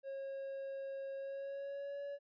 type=tone with pitch glide; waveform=triangle; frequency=544 to 566.4 Hz; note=C#5 to C#5; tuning=-33 to +37 cents; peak=-39 dBFS; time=0.03-2.19 s; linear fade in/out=50 ms; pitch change=+70 cents; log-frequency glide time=1.16-2.02 s; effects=resampled to 11025 Hz